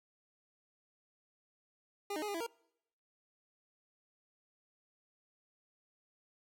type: tone with pitch steps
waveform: 25% pulse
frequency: 404.5 / 307 / 420 / 405 / 332.3 / 464.8 Hz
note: G#4 / D#4 / G#4 / G#4 / E4 / A#4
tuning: -46 / -23 / +19 / -43 / +14 / -5 cents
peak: -33 dBFS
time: 2.1-2.466 s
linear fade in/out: 5 ms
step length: 61 ms
effects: noise-tail reverb RT60 0.8 s tail -26 dB re dry